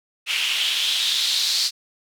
white noise with band-pass filter sweep, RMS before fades -22 dBFS, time 0.26-1.71 s, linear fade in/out 50 ms, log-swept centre 2700 to 4500 Hz, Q 4.1, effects none

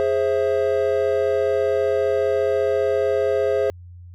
triangle chord, Ab augmented, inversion none, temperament equal with one note detuned, 415.3 / 530.2 / 659.3 Hz, Ab4 / C5 / E5, 0 / +23 / 0 cents, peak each -19 / -19 / -23 dBFS, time 0-3.7 s, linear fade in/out 0 ms, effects added 88 Hz sine -38 dBFS peak until 4.14 s

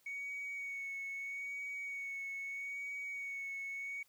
sine tone with vibrato, 2230 Hz, C#7, 10 cents sharp, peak -38 dBFS, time 0.06-4.03 s, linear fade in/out 5 ms, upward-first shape sine, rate 0.78 Hz, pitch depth 21 cents each way, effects tanh soft clip ceiling -37 dBFS + white hiss -71 dBFS RMS until 4.08 s

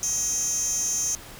15% pulse tone with high-pass filter, 634 Hz, D#5, 32 cents sharp, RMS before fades -26 dBFS, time 0.03-1.15 s, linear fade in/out 0 ms, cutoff 6400 Hz, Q 7.9, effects pink hiss -43 dBFS RMS until 1.39 s

